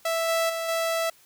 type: tone with level steps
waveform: sawtooth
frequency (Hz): 659.3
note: E5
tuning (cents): 0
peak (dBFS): -20 / -18 / -24 / -20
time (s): 0.05-1.1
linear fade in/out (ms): 5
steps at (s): 0.28 / 0.49 / 0.68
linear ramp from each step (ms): 10
effects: white hiss -57 dBFS RMS until 1.25 s